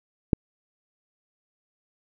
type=click; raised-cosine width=3 ms; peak=-5 dBFS; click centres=0.332 s; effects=none